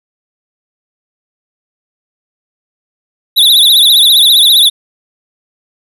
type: tone with vibrato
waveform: square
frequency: 3681 Hz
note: A#7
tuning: 23 cents flat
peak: -4 dBFS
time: 3.36-4.7 s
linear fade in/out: 20 ms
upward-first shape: triangle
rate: 15 Hz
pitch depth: 160 cents each way
effects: none